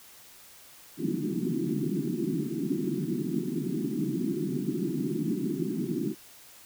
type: band-pass noise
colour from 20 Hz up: white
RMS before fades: -30 dBFS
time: 0.97-6.15 s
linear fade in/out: 50 ms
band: 140 to 370 Hz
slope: 96 dB/octave
effects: white hiss -52 dBFS RMS until 6.65 s